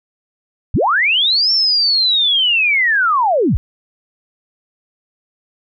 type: linear two-way sweep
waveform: sine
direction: up then down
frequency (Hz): 34.65 to 5460 to 34.65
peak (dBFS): -11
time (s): 0.74-3.57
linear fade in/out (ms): 0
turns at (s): 1.52
effects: none